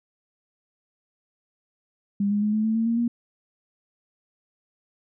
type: tone with pitch steps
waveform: sine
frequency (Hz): 201.3 / 206 / 210.8 / 215.7 / 220.8 / 226 / 231.2 / 236.6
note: G3 / G#3 / G#3 / A3 / A3 / A3 / A#3 / A#3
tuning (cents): +46 / -14 / +26 / -34 / +6 / +47 / -14 / +26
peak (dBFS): -20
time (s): 2.2-3.08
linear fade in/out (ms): 5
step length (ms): 110
effects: none